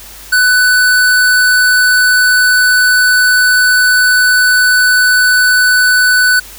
square tone, 1495 Hz, F#6, 17 cents sharp, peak -7 dBFS, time 0.32-6.4 s, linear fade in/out 10 ms, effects added 50 Hz sine -38 dBFS peak until 6.58 s + white hiss -33 dBFS RMS until 6.58 s

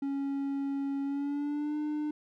triangle tone with pitch glide, 277.2 to 300.5 Hz, C#4 to D4, 0 to +40 cents, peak -28 dBFS, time 0.02-2.11 s, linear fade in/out 5 ms, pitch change +140 cents, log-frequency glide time 1.03-1.77 s, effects none

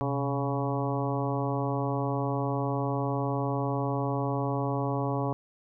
harmonic tone with a mistuned harmonic, 140 Hz, C#3, 18 cents sharp, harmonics 1 / 2 / 3 / 4 / 5 / 6 / 7 / 8, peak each -30 / -33 / -35 / -36 / -37 / -38 / -38 / -39 dBFS, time 0.01-5.33 s, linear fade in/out 0 ms, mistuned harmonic 1, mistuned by -130 cents, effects none

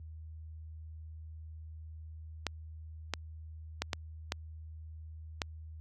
clicks, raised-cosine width 0.2 ms, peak -14 dBFS, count 6, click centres 2.467 / 3.137 / 3.82 / 3.932 / 4.321 / 5.418 s, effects added 79 Hz sine -41 dBFS peak until 5.8 s + high-pass 80 Hz 12 dB/octave

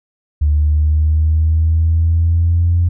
sine exponential sweep, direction up, 74 to 87 Hz, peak -9 dBFS, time 0.41-2.89 s, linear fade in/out 10 ms, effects tanh soft clip ceiling -5 dBFS

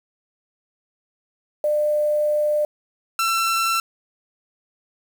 sine / sawtooth tone pair in turn, 599 / 1344.7 Hz, D5 / E6, +34 / +34 cents, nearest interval octave + major second, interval 1400 cents, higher second, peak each -17 / -15 dBFS, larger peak second, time 1.64-2.65 / 3.19-3.8 s, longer first, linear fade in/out 2 ms, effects 7-bit

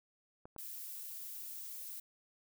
clicks, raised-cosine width 1 ms, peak -36 / -36 dBFS, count 2, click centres 0.455 / 0.563 s
violet noise, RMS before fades -46 dBFS, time 0.58-2 s, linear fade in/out 5 ms
effects none

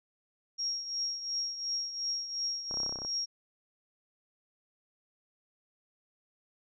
sine tone with tremolo, 5588 Hz, F8, in tune, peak -29 dBFS, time 0.58-3.26 s, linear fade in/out 20 ms, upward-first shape triangle, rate 2.8 Hz, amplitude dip 70%
clicks, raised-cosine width 1 ms, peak -29 dBFS, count 12, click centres 2.711 / 2.741 / 2.772 / 2.802 / 2.833 / 2.863 / 2.894 / 2.925 / 2.958 / 2.988 / 3.019 / 3.049 s
effects none

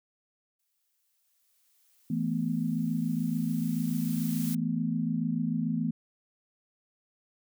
blue noise with exponential growth, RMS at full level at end -39 dBFS, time 0.59-4.55 s, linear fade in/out 5 ms, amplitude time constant 860 ms
sine chord, E suspended fourth, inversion none, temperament equal, 164.81 / 220 / 246.9 Hz, E3 / A3 / B3, 0 / 0 / 0 cents, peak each -31 dBFS, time 2.1-5.91 s, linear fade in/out 5 ms
effects none

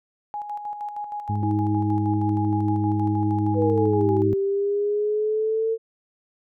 sine tone with tremolo, 830.6 Hz, G#5, in tune, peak -27 dBFS, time 0.34-4.22 s, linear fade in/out 0 ms, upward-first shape square, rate 6.4 Hz, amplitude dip 50%
harmonic tone, 103.83 Hz, G#2, in tune, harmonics 1 / 2 / 3 / 4, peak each -23 / -30 / -38 / -44 dBFS, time 1.29-4.34 s, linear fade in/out 5 ms
sine tone, 316.7 Hz, D#4, 31 cents sharp, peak -23 dBFS, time 1.43-4.33 s, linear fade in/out 0 ms
sine exponential two-way sweep, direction down then up, 499.2 to 382.7 to 451.9 Hz, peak -20 dBFS, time 3.54-5.78 s, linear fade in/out 50 ms, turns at 4.15 s
effects none

